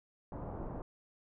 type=low-pass noise; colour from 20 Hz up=pink; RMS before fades=-42 dBFS; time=0.32-0.82 s; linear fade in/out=2 ms; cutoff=970 Hz; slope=24 dB/octave; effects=none